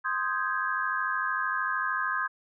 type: chord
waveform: sine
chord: Ab major seventh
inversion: first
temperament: equal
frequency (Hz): 1046.5 / 1244.5 / 1568 / 1661.2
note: C6 / Eb6 / G6 / Ab6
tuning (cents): 0 / 0 / 0 / 0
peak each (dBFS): -32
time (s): 0.04-2.28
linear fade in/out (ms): 20
effects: none